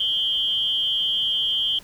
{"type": "tone with amplitude modulation", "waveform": "sine", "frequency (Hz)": 3153, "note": "G7", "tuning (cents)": 9, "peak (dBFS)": -16, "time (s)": [0, 1.79], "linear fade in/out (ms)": 5, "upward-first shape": "sine", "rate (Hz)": 223, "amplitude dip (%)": 85, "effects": ["pink hiss -48 dBFS RMS until 1.83 s"]}